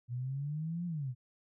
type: exponential two-way sweep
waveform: sine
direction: up then down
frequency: 118.9 to 177.6 to 118.9 Hz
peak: -34 dBFS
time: 0.08-1.15 s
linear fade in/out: 50 ms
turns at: 0.86 s
effects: none